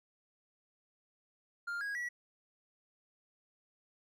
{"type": "tone with pitch steps", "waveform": "triangle", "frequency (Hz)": [1401, 1646.9, 1936.1], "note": ["F6", "G#6", "B6"], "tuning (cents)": [5, -15, -35], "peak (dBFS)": -34, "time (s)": [1.67, 2.09], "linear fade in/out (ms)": 10, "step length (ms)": 140, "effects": []}